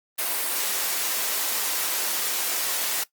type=high-pass noise; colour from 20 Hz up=white; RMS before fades=-26 dBFS; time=0.18-3.04 s; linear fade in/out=10 ms; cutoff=360 Hz; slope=12 dB/octave; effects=noise-tail reverb RT60 0.1 s tail -17 dB re dry + Opus 32 kbps